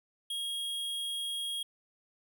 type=tone; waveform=square; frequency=3275 Hz; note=G#7; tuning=25 cents flat; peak=-34 dBFS; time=0.3-1.63 s; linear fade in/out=5 ms; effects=none